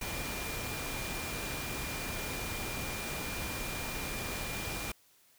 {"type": "tone in noise", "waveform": "sine", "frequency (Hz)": 2400, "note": "D7", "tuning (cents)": 37, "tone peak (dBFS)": -43, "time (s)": [0.01, 4.92], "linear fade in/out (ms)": 5, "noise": "pink", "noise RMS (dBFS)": -38, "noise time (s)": [0.01, 4.92], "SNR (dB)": -8, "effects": ["white hiss -65 dBFS RMS until 5.38 s"]}